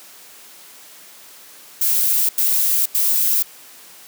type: noise bursts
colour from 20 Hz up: violet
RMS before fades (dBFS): -17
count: 3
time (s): 1.81-3.426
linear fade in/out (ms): 5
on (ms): 480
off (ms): 88
effects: white hiss -43 dBFS RMS until 4.07 s + high-pass 200 Hz 12 dB/octave